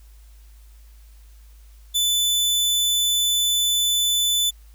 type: tone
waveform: sawtooth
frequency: 3500 Hz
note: A7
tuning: 10 cents flat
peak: -15 dBFS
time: 1.94-4.51 s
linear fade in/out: 20 ms
effects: added 53 Hz sine -44 dBFS peak until 4.74 s + white hiss -59 dBFS RMS until 4.74 s